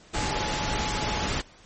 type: tone in noise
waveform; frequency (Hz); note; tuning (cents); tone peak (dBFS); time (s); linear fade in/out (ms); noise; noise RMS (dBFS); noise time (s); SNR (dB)
sine; 850; G#5; +40; -33; 0.14-1.29; 20; pink; -28; 0.13-1.42; -8
effects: pink hiss -53 dBFS RMS until 1.65 s + MP3 32 kbps